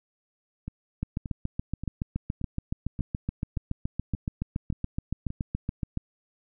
two click trains, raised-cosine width 5 ms, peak -16 / -22 dBFS, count 36 / 9, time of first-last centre 1.03-5.974 / 0.68-5.304 s, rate 7.08 / 1.73 Hz, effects none

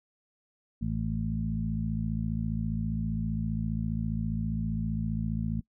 harmonic tone with a mistuned harmonic, 55 Hz, A1, in tune, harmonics 1 / 2 / 3 / 4, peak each -35 / -34 / -33 / -33 dBFS, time 0.81-5.61 s, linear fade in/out 10 ms, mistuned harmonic 1, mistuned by +20 cents, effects noise-tail reverb RT60 0.1 s tail -23 dB re dry

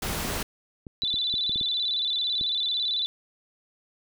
pink noise, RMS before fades -30 dBFS, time 0.02-0.43 s, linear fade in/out 5 ms
clicks, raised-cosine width 3 ms, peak -26 dBFS, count 8, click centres 0.868 / 1.036 / 1.141 / 1.34 / 1.495 / 1.559 / 1.612 / 2.412 s
sine tone with vibrato, 3729 Hz, A#7, in tune, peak -24 dBFS, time 1.02-3.06 s, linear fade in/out 0 ms, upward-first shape square, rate 18 Hz, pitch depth 100 cents each way
effects none

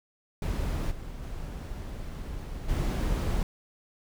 brown noise with level steps, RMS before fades -29 / -39 / -37 / -27 dBFS, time 0.42-3.43 s, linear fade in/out 2 ms, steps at 0.9 / 1.22 / 2.68 s, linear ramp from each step 20 ms, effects none

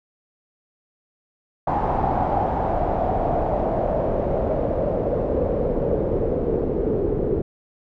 pink noise with low-pass filter sweep, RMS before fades -22 dBFS, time 1.67-7.42 s, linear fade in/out 5 ms, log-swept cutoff 850 to 410 Hz, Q 4.4, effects none

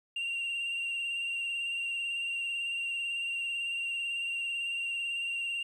sine tone with vibrato, 2767 Hz, F7, 17 cents flat, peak -29 dBFS, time 0.16-5.63 s, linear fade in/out 5 ms, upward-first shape sine, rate 18 Hz, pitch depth 25 cents each way, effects tanh soft clip ceiling -30 dBFS + 11-bit

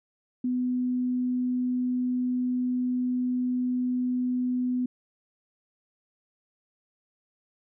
sine tone, 250 Hz, B3, 21 cents sharp, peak -24 dBFS, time 0.44-4.86 s, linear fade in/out 5 ms, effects none

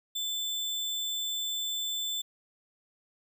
sine tone with sample-and-hold, 3520 Hz, A7, in tune, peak -30 dBFS, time 0.15-2.22 s, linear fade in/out 10 ms, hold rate 11025 Hz, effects none

